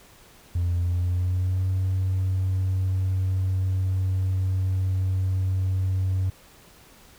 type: tone with pitch glide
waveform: triangle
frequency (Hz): 87.31 to 94.12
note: F2 to F#2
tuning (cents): 0 to +30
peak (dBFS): -18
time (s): 0.55-6.3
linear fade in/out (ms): 5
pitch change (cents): +130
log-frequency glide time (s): 0.81-1.69
effects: tanh soft clip ceiling -17 dBFS + pink hiss -52 dBFS RMS until 7.18 s